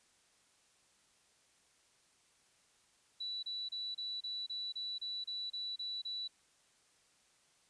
sine tone bursts, 3949 Hz, B7, 1 cent flat, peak -38 dBFS, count 12, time 3.2-6.279 s, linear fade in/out 10 ms, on 230 ms, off 29 ms, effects white hiss -70 dBFS RMS until 7.69 s + resampled to 22050 Hz

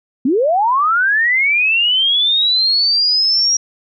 sine linear sweep, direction up, 233.1 to 5700 Hz, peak -11 dBFS, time 0.25-3.57 s, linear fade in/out 5 ms, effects none

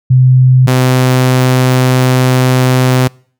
sine / sawtooth tone pair in turn, 128.6 / 128.1 Hz, C3 / C3, -30 / -36 cents, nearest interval unison, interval 6 cents, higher first, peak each -3 dBFS, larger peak neither, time 0.1-0.67 / 0.67-3.08 s, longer second, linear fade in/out 10 ms, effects noise-tail reverb RT60 0.5 s tail -26 dB re dry

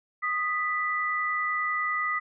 sine tone pair together, 1241.3 / 1975.5 Hz, D#6 / B6, -4 / 0 cents, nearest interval minor sixth, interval 804 cents, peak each -28 dBFS, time 0.22-2.2 s, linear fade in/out 20 ms, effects none

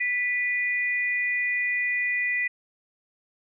sine tone pair together, 1975.5 / 2451 Hz, B6 / D#7, 0 / -27 cents, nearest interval major third, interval 373 cents, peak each -24 / -29 dBFS, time 0-2.48 s, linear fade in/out 10 ms, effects none

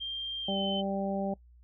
sine tone with pitch glide, 3182 to 3065 Hz, G7 to G7, +25 to -40 cents, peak -33 dBFS, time 0-0.82 s, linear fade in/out 20 ms, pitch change -65 cents, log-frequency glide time 0.43-0.57 s
harmonic tone, 196 Hz, G3, in tune, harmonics 1 / 2 / 3 / 4, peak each -32 / -39 / -34 / -37 dBFS, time 0.48-1.34 s, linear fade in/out 5 ms
effects noise-tail reverb RT60 0.1 s tail -21 dB re dry + added 60 Hz sine -54 dBFS peak until 1.63 s

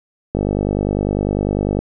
click train, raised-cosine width 2 ms, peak -5 dBFS, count 73, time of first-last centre 0.35-1.79 s, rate 50 Hz, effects none

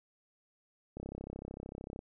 click train, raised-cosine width 2 ms, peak -29 dBFS, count 35, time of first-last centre 0.97-1.991 s, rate 33.3 Hz, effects none

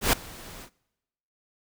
pink noise with ADSR envelope, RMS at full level -19 dBFS, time 0.01-0.7 s, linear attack 120 ms, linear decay 5 ms, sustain -24 dB, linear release 77 ms, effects noise-tail reverb RT60 1.0 s tail -24 dB re dry

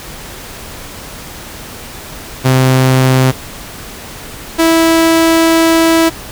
sawtooth tone pair in turn, 130.1 / 327.8 Hz, C3 / E4, -9 / -10 cents, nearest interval octave + major third, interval 1599 cents, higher second, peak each -3 dBFS, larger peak neither, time 2.44-3.32 / 4.58-6.1 s, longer second, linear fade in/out 20 ms, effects pink hiss -29 dBFS RMS until 6.31 s

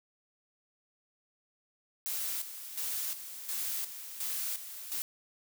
blue noise with tremolo, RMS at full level -35 dBFS, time 2.06-5.02 s, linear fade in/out 0 ms, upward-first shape square, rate 1.4 Hz, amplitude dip 65%, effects none

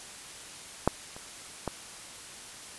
clicks, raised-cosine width 1 ms, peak -7 / -29 / -16 dBFS, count 3, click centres 0.876 / 1.165 / 1.677 s, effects white hiss -45 dBFS RMS until 2.78 s + resampled to 24000 Hz

